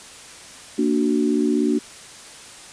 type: chord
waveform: sine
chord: Bb augmented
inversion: none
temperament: equal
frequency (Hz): 233.1 / 293.7 / 370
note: Bb3 / D4 / F#4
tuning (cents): 0 / 0 / 0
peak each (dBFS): -21 / -20 / -23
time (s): 0.78-1.79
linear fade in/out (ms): 10
effects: white hiss -41 dBFS RMS until 2.72 s + resampled to 22050 Hz

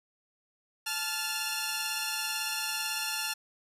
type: tone cluster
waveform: 10% pulse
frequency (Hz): 870 / 1397 / 2776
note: A5 / F6 / F7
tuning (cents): -20 / 0 / -11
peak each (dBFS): -27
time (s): 0.86-3.34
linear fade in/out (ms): 10
effects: resampled to 32000 Hz

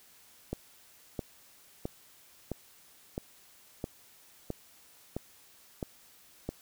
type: click train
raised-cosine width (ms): 2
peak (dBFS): -20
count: 10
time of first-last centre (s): 0.53-6.49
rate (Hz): 1.51
effects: white hiss -59 dBFS RMS until 6.61 s

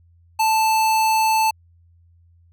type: tone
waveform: square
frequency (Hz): 880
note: A5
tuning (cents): 0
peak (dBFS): -16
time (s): 0.39-1.51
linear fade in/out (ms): 10
effects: added 85 Hz sine -51 dBFS peak until 2.52 s

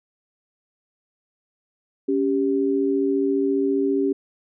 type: tone pair together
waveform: sine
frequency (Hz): 278.4 / 393.1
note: C#4 / G4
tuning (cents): +8 / +5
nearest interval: tritone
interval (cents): 597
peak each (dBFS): -21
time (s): 2.08-4.13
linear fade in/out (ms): 10
effects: none

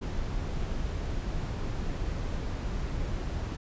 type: noise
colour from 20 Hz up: brown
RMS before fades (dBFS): -32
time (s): 0.01-3.57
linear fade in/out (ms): 20
effects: resampled to 16000 Hz

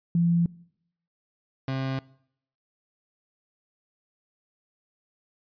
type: tone pair in turn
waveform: sine / 30% pulse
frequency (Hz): 170.4 / 133.15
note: F3 / C3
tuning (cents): -42 / +31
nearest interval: major third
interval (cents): 427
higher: first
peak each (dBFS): -19 / -24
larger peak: first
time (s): 0.15-0.46 / 1.68-1.99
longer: neither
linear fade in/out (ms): 2
effects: noise-tail reverb RT60 0.7 s tail -22 dB re dry + resampled to 11025 Hz

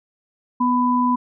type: tone pair together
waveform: sine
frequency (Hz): 246.9 / 997.1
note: B3 / B5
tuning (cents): 0 / +16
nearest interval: 2 octaves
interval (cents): 2416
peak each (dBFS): -18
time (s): 0.6-1.16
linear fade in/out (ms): 10
effects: none

